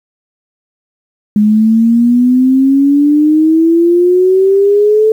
sine exponential sweep, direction up, 207.7 to 440 Hz, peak -5 dBFS, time 1.36-5.12 s, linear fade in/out 2 ms, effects 7-bit

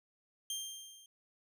20% pulse tone with level ramp, 3179 Hz, G7, 24 cents sharp, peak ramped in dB -30 to -52 dBFS, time 0.5-1.06 s, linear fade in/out 2 ms, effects none

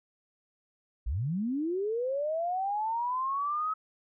sine linear sweep, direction up, 46.71 to 1287 Hz, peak -28 dBFS, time 1.06-3.74 s, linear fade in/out 10 ms, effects none

